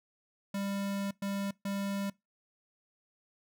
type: tone bursts at uneven times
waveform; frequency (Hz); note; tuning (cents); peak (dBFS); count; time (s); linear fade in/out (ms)
square; 198.5; G3; +22; -33; 3; 0.54-1.11 / 1.22-1.51 / 1.65-2.1; 5
effects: noise-tail reverb RT60 0.2 s tail -23 dB re dry